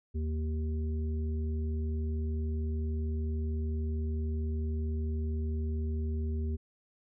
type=harmonic tone; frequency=77.78 Hz; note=D#2; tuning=in tune; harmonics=1 / 3 / 5; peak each=-30 / -40 / -44 dBFS; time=0.14-6.57 s; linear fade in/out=20 ms; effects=none